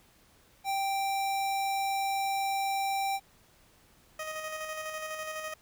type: tone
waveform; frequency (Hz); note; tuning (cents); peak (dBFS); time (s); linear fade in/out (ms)
square; 784; G5; 0; -29; 0.64-3.2; 50
type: tone with tremolo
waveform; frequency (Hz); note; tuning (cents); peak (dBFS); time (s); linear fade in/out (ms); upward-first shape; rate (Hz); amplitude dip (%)
15% pulse; 625; D#5; +8; -28; 4.19-5.54; 5; square; 12; 35
effects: pink hiss -62 dBFS RMS until 5.61 s